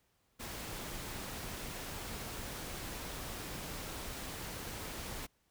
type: noise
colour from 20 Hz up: pink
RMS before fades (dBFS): -43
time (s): 0.39-5.27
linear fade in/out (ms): 20
effects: pink hiss -75 dBFS RMS until 5.5 s